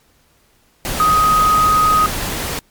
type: tone in noise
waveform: sine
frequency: 1253 Hz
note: D#6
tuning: 12 cents sharp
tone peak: -10 dBFS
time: 1-2.06 s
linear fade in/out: 0 ms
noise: pink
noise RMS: -22 dBFS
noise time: 0.85-2.59 s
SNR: +9 dB
effects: pink hiss -56 dBFS RMS until 2.7 s + MP3 96 kbps